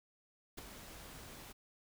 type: noise with ADSR envelope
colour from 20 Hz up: pink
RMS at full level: -44 dBFS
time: 0.57-1.53 s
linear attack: 15 ms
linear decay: 11 ms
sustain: -8 dB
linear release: 16 ms
effects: none